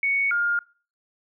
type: tone pair in turn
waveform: sine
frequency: 2224 / 1413.1 Hz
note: C#7 / F6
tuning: +5 / +20 cents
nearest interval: minor sixth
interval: 785 cents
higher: first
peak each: -20 dBFS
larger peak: neither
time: 0.03-0.31 / 0.31-0.59 s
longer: neither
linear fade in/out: 2 ms
effects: noise-tail reverb RT60 0.4 s tail -24 dB re dry